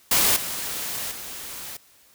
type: noise with level steps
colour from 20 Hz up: white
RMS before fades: -19 / -30 / -36 dBFS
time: 0.11-1.77 s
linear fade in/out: 5 ms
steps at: 0.36 / 1.11 s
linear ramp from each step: 5 ms
effects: white hiss -56 dBFS RMS until 2.14 s